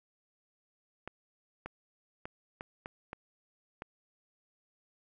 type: clicks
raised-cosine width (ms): 0.5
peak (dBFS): -25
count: 7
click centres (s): 1.076 / 1.66 / 2.255 / 2.609 / 2.859 / 3.131 / 3.821
effects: none